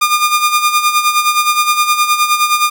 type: tone with tremolo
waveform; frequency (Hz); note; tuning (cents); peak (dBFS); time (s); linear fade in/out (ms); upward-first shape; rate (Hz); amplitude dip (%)
sawtooth; 1211; D#6; -47; -4; 0.01-2.7; 10; sine; 9.6; 65
effects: none